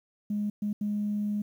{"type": "tone bursts at uneven times", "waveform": "sine", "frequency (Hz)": 207.7, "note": "G#3", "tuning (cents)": 0, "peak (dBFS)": -26, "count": 3, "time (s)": [[0.3, 0.5], [0.62, 0.73], [0.81, 1.42]], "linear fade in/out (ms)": 5, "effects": ["tanh soft clip ceiling -22 dBFS", "10-bit"]}